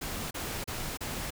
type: noise bursts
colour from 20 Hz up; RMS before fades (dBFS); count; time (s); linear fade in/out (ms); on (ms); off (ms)
pink; -36; 4; 0.01-1.306; 10; 300; 32
effects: none